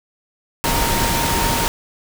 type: tone in noise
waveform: sine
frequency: 926 Hz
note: A#5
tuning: 12 cents flat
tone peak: -23 dBFS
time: 0.64-1.68 s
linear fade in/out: 0 ms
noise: pink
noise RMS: -19 dBFS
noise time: 0.64-1.68 s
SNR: -7 dB
effects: none